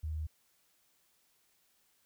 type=tone; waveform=sine; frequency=77.78 Hz; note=D#2; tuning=in tune; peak=-34 dBFS; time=0.03-0.27 s; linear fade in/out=10 ms; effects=white hiss -72 dBFS RMS until 2.05 s